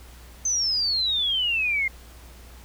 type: exponential sweep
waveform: sine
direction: down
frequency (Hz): 6272 to 2093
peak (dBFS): -21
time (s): 0.45-1.88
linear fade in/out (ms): 5
effects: added 60 Hz sine -44 dBFS peak until 2.64 s + pink hiss -50 dBFS RMS until 2.64 s